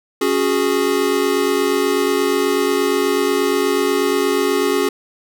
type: chord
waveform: square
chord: C# suspended fourth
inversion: none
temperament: equal with one note detuned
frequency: 277.2 / 367 / 415.3 Hz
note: C#4 / F#4 / G#4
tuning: 0 / -14 / 0 cents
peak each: -22 / -20 / -19 dBFS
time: 0.21-4.89 s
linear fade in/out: 5 ms
effects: none